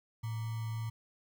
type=tone with sample-and-hold; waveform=sine; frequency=112.1 Hz; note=A2; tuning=33 cents sharp; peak=-34 dBFS; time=0.23-0.9 s; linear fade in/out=10 ms; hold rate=1050 Hz; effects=none